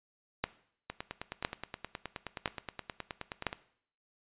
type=two click trains; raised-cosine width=0.3 ms; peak=-13 / -21 dBFS; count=4 / 26; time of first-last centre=0.44-3.467 / 0.9-3.529 s; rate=0.991 / 9.51 Hz; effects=noise-tail reverb RT60 0.6 s tail -17 dB re dry + resampled to 8000 Hz